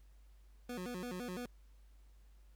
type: tone with vibrato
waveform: 25% pulse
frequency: 210.9 Hz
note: G#3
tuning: 27 cents sharp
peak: -37 dBFS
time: 0.69-1.46 s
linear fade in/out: 5 ms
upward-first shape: square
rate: 5.9 Hz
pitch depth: 260 cents each way
effects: added 50 Hz sine -58 dBFS peak until 2.55 s + pink hiss -75 dBFS RMS until 2.55 s